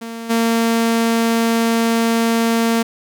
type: tone with level steps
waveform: sawtooth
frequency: 229.1 Hz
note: A#3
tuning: 30 cents flat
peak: -23 / -10 dBFS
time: 0.01-2.83 s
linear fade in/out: 10 ms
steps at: 0.29 s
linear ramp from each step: 20 ms
effects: none